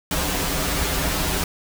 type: noise with comb filter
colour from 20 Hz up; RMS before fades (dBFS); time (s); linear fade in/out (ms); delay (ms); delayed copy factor
pink; -23; 0.11-1.44; 2; 8.8; -1
effects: none